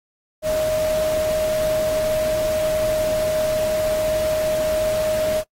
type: tone in noise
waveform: sine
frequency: 622.3 Hz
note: D#5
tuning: in tune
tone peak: -18 dBFS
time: 0.42-5.44 s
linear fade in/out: 50 ms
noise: pink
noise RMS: -31 dBFS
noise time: 0.42-5.44 s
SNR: +10 dB
effects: noise-tail reverb RT60 0.1 s tail -23 dB re dry + AAC 48 kbps